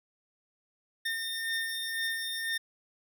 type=beating tone pair; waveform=25% pulse; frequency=1817 / 1819 Hz; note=A#6 / A#6; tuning=-45 / -43 cents; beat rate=2 Hz; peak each=-34 / -29 dBFS; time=1.05-2.58 s; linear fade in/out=10 ms; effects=none